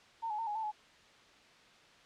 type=tone with pitch steps; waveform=sine; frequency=910 / 846 / 908 / 834 / 886 / 848 Hz; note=A#5 / G#5 / A#5 / G#5 / A5 / G#5; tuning=-42 / +32 / -46 / +7 / +12 / +36 cents; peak=-34 dBFS; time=0.22-0.718 s; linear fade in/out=20 ms; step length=83 ms; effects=white hiss -60 dBFS RMS until 2.05 s + low-pass 4000 Hz 12 dB/octave